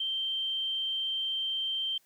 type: tone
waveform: sine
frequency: 3136 Hz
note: G7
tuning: in tune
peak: -29 dBFS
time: 0-1.98 s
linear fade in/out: 5 ms
effects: white hiss -67 dBFS RMS until 2.05 s